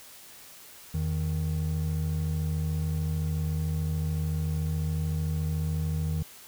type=tone pair together; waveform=triangle; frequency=83 / 156.68 Hz; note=E2 / D#3; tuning=+12 / +12 cents; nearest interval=major seventh; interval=1100 cents; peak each=-27 dBFS; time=0.94-6.23 s; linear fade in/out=5 ms; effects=white hiss -49 dBFS RMS until 6.47 s